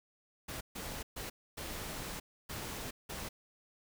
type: noise bursts at uneven times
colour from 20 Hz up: pink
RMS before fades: -42 dBFS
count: 6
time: 0.48-0.61 / 0.75-1.03 / 1.16-1.3 / 1.57-2.2 / 2.49-2.91 / 3.09-3.29 s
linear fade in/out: 10 ms
effects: none